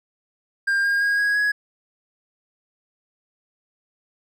triangle tone with pitch steps, 1600 / 1617.7 / 1635.5 / 1653.6 / 1671.8 Hz, G6 / G#6 / G#6 / G#6 / G#6, +35 / -46 / -27 / -8 / +11 cents, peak -16 dBFS, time 0.67-1.52 s, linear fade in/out 10 ms, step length 170 ms, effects none

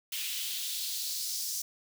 white noise with high-pass filter sweep, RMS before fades -35 dBFS, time 0.12-1.62 s, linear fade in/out 5 ms, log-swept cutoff 2700 to 5700 Hz, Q 2.4, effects none

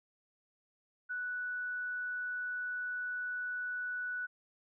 sine tone, 1480 Hz, F#6, in tune, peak -35 dBFS, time 1.09-4.27 s, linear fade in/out 20 ms, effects none

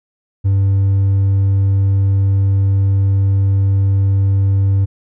sine tone with hard clipping, 97.9 Hz, G2, 2 cents flat, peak -11 dBFS, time 0.44-4.86 s, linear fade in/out 20 ms, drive 2 dB, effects none

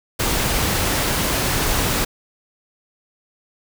pink noise, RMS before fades -20 dBFS, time 0.19-2.05 s, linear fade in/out 10 ms, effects none

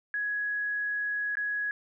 sine tone with dropouts, 1672 Hz, G#6, 11 cents sharp, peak -28 dBFS, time 0.14-1.71 s, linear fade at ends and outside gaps 1 ms, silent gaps 1.354-1.37 s, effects none

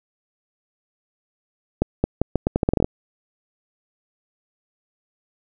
accelerating click train, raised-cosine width 2 ms, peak -4 dBFS, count 13, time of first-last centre 1.82-2.844 s, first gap 220 ms, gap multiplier 0.8, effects none

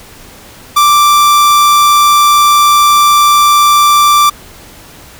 45% pulse tone, 1174.7 Hz, D6, in tune, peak -4 dBFS, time 0.76-4.3 s, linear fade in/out 10 ms, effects pink hiss -35 dBFS RMS until 5.19 s

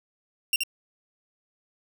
sawtooth tone with echo, 2769 Hz, F7, 15 cents flat, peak -17 dBFS, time 0.53-0.56 s, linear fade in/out 2 ms, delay 75 ms, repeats 1, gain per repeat -4 dB, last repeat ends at 0.635 s, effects none

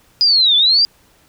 sine linear two-way sweep, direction down then up, 4978 to 3435 to 4847 Hz, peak -9 dBFS, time 0.21-0.85 s, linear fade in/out 0 ms, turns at 0.56 s, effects pink hiss -53 dBFS RMS until 1.28 s

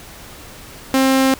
sawtooth tone, 265.5 Hz, C4, 25 cents sharp, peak -8 dBFS, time 0.94-1.34 s, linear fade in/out 0 ms, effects pink hiss -38 dBFS RMS until 1.39 s

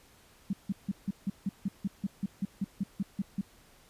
sine tone bursts, 196 Hz, G3, in tune, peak -27 dBFS, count 16, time 0.5-3.412 s, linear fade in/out 5 ms, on 32 ms, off 160 ms, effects pink hiss -60 dBFS RMS until 3.89 s + resampled to 32000 Hz

